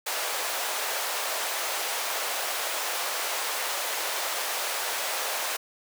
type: high-pass noise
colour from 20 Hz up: pink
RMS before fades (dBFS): -30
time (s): 0.06-5.57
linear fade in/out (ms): 10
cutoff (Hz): 540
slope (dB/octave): 24
effects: none